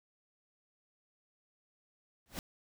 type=noise with exponential growth; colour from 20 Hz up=pink; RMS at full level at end=-36 dBFS; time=2.26-2.39 s; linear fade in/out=0 ms; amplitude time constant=27 ms; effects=none